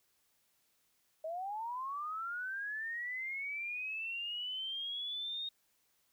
sine linear sweep, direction up, 621 to 3729 Hz, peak -37 dBFS, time 1.24-5.49 s, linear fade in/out 5 ms, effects white hiss -75 dBFS RMS until 6.12 s

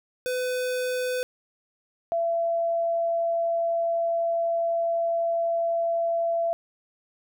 square / sine tone pair in turn, 503 / 673 Hz, B4 / E5, +32 / +36 cents, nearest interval perfect fourth, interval 504 cents, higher second, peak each -26 / -22 dBFS, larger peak second, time 0.26-1.23 / 2.12-6.53 s, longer second, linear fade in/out 0 ms, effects none

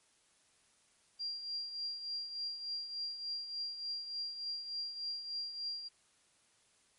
sine tone with tremolo, 4764 Hz, D8, 24 cents sharp, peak -35 dBFS, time 1.19-5.89 s, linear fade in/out 20 ms, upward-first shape triangle, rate 3.4 Hz, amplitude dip 65%, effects white hiss -70 dBFS RMS until 6.98 s + MP3 48 kbps

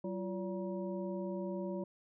harmonic tone with a mistuned harmonic, 190 Hz, F#3, 46 cents sharp, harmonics 1 / 2 / 3 / 5, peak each -39 / -41 / -42 / -50 dBFS, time 0.04-1.84 s, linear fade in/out 5 ms, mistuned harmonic 2, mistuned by -150 cents, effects none

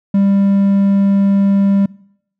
triangle tone, 197.9 Hz, G3, 17 cents sharp, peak -7 dBFS, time 0.14-1.86 s, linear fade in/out 5 ms, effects noise-tail reverb RT60 0.7 s tail -23 dB re dry

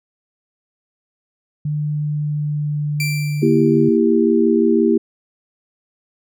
sine tone with pitch glide, 149.5 to 147.27 Hz, D3 to D3, +31 to +5 cents, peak -18 dBFS, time 1.65-3.89 s, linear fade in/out 5 ms, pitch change -26 cents, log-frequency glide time 1.85-3.43 s
sawtooth tone with exponential decay, 2350 Hz, D7, 1 cent sharp, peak -16 dBFS, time 3-3.97 s, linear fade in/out 2 ms, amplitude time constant 210 ms
sine chord, E diminished, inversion second, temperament equal with one note detuned, 233.1 / 329.6 / 395.4 Hz, Bb3 / E4 / G4, 0 / 0 / +15 cents, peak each -16 dBFS, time 3.42-4.98 s, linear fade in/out 10 ms
effects none

